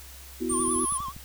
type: chord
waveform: sine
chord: B suspended fourth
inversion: none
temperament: equal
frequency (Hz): 246.9 / 329.6 / 370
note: B3 / E4 / F#4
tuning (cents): 0 / 0 / 0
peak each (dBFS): -31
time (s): 0.4-0.86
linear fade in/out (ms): 20
type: exponential two-way sweep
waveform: sine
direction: up then down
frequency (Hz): 8870 to 10548 to 9630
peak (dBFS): -26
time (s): 0.49-0.98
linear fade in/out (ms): 10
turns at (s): 0.86
type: tone with vibrato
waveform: triangle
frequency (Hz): 1108.7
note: C#6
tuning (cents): 0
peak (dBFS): -29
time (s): 0.49-1.13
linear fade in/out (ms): 50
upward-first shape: sine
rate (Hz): 9.8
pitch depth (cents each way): 97
type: click train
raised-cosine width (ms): 5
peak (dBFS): -30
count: 9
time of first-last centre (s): 0.52-1.165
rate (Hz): 12.4
effects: added 66 Hz sine -46 dBFS peak until 1.24 s + white hiss -47 dBFS RMS until 1.24 s